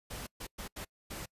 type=noise bursts at uneven times; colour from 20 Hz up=pink; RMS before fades=-42 dBFS; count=5; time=0.1-0.27 / 0.4-0.47 / 0.58-0.68 / 0.76-0.85 / 1.1-1.26 s; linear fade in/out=10 ms; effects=noise-tail reverb RT60 0.1 s tail -26 dB re dry + resampled to 32000 Hz